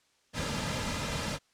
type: noise with comb filter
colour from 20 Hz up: pink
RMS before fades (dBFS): -33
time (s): 0.33-1.39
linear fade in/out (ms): 50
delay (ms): 2.7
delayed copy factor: -0.6
effects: white hiss -69 dBFS RMS until 1.53 s + low-pass 7000 Hz 12 dB/octave